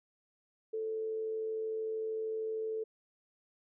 sine tone with amplitude modulation, 440 Hz, A4, in tune, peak -32 dBFS, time 0.73-2.84 s, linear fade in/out 10 ms, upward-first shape sine, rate 93.1 Hz, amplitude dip 30%, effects none

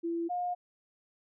sine tone pair in turn, 336.7 / 713.4 Hz, E4 / F5, +37 / +37 cents, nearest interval octave + minor second, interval 1300 cents, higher second, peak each -30 / -30 dBFS, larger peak neither, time 0.03-0.29 / 0.29-0.55 s, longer neither, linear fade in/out 20 ms, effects none

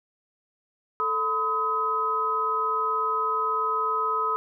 sine tone cluster, 440.9 / 1009 / 1268 Hz, A4 / B5 / D#6, +4 / +37 / +32 cents, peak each -32 / -29 / -24 dBFS, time 1-4.36 s, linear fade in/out 0 ms, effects none

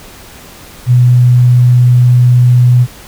sine tone, 123.47 Hz, B2, in tune, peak -3 dBFS, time 0.86-2.87 s, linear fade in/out 50 ms, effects pink hiss -34 dBFS RMS until 3.07 s

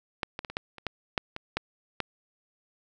clicks, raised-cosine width 0.3 ms, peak -12 / -18 / -21 / -23 / -13 / -28 / -14 / -9 / -19 / -11 / -12 dBFS, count 11, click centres 0.232 / 0.391 / 0.448 / 0.5 / 0.569 / 0.783 / 0.867 / 1.178 / 1.364 / 1.57 / 2.003 s, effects none

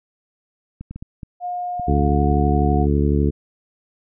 clicks, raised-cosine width 5 ms, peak -20 dBFS, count 10, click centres 0.81 / 0.91 / 0.96 / 1.025 / 1.232 / 1.797 / 1.915 / 2.02 / 2.09 / 2.318 s
sine tone with pitch glide, 714 to 726.5 Hz, F5 to F#5, +38 to -32 cents, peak -23 dBFS, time 1.4-2.87 s, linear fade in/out 50 ms, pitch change +30 cents, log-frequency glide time 2.03-2.27 s
harmonic tone, 72 Hz, D2, 34 cents flat, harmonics 1 / 2 / 3 / 4 / 5 / 6, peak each -18 / -21 / -23 / -24 / -25 / -26 dBFS, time 1.87-3.31 s, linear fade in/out 20 ms
effects none

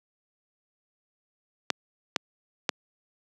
clicks, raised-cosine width 0.2 ms, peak -5 dBFS, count 3, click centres 1.703 / 2.162 / 2.692 s, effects high-pass 200 Hz 12 dB/octave

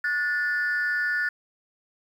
sine tone pair together, 1452.9 / 1760 Hz, F#6 / A6, -32 / 0 cents, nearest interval minor third, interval 332 cents, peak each -24 dBFS, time 0.04-1.29 s, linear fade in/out 5 ms, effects tanh soft clip ceiling -19 dBFS + 9-bit

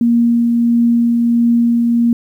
sine tone with tremolo, 235.3 Hz, A#3, 16 cents sharp, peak -8 dBFS, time 0.01-2.13 s, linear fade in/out 2 ms, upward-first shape triangle, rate 1.5 Hz, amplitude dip 25%, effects 8-bit

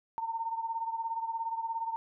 sine beating tone pair, 907 / 924 Hz, A#5 / A#5, -48 / -16 cents, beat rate 17 Hz, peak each -33 / -38 dBFS, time 0.18-1.96 s, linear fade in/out 0 ms, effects none

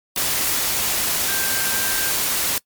sine tone in noise, 1576 Hz, G6, 9 cents sharp, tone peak -28 dBFS, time 1.28-2.11 s, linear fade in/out 2 ms, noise white, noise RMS -21 dBFS, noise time 0.16-2.58 s, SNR -10 dB, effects noise-tail reverb RT60 0.1 s tail -23 dB re dry + MP3 96 kbps

